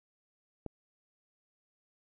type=click; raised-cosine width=2 ms; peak=-25 dBFS; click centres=0.663 s; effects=none